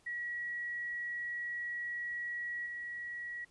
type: tone with level steps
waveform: sine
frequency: 1920 Hz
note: B6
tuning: 49 cents flat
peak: -36 / -39 dBFS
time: 0.06-3.45 s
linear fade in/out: 10 ms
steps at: 2.66 s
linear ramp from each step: 2 ms
effects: pink hiss -68 dBFS RMS until 3.5 s + resampled to 24000 Hz